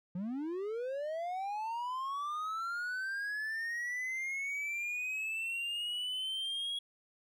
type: linear sweep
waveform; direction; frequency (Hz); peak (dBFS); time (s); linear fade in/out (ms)
triangle; up; 170 to 3328; -33; 0.15-6.79; 5
effects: none